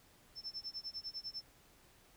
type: tone with tremolo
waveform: sine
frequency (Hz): 5320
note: E8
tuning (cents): +15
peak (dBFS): -39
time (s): 0.35-1.44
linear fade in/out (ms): 50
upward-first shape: sine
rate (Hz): 10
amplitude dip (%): 100
effects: pink hiss -65 dBFS RMS until 2.16 s